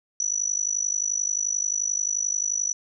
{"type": "tone with amplitude modulation", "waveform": "sine", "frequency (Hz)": 5920, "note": "F#8", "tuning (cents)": 0, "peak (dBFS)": -19, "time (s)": [0.2, 2.73], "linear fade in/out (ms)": 2, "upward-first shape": "sine", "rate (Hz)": 51.4, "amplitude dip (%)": 95, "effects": []}